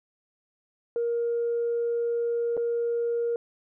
sine tone with dropouts, 470 Hz, A#4, 14 cents sharp, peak -23 dBFS, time 0.96-3.36 s, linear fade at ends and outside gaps 1 ms, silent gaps 2.568-2.575 s, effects tanh soft clip ceiling -20 dBFS

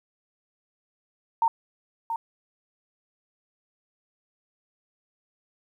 sine tone with echo, 915 Hz, A#5, 32 cents flat, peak -18 dBFS, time 1.42-1.48 s, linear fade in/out 2 ms, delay 680 ms, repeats 1, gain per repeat -8 dB, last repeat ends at 2.16 s, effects 10-bit

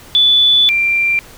sine tone pair in turn, 3470 / 2366 Hz, A7 / D7, -25 / +12 cents, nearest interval perfect fifth, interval 663 cents, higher first, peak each -7 / -11 dBFS, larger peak first, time 0.15-0.69 / 0.69-1.19 s, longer first, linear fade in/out 0 ms, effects pink hiss -39 dBFS RMS until 1.37 s

